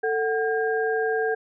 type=tone cluster; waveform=sine; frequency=444.4 / 743 / 1612 Hz; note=A4 / F#5 / G6; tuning=+17 / +7 / +48 cents; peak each=-23 / -29 / -28 dBFS; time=0.03-1.35 s; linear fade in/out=10 ms; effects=none